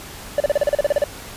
triangle tone bursts, 582 Hz, D5, 16 cents flat, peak -11 dBFS, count 12, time 0.38-1.04 s, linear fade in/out 2 ms, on 22 ms, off 36 ms, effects pink hiss -36 dBFS RMS until 1.36 s + resampled to 32000 Hz

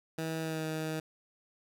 15% pulse tone with pitch glide, 161 to 157.6 Hz, E3 to D#3, -41 to +23 cents, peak -27 dBFS, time 0.18-1 s, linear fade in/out 5 ms, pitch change -36 cents, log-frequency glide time 0.41-0.65 s, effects none

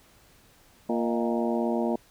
harmonic tone with a mistuned harmonic, 116.54 Hz, A#2, in tune, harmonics 2 / 3 / 4 / 5 / 6 / 7 / 8, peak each -27 / -30 / -33 / -32 / -35 / -38 / -38 dBFS, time 0.89-1.96 s, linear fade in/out 5 ms, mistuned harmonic 5, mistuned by +84 cents, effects pink hiss -58 dBFS RMS until 2.1 s

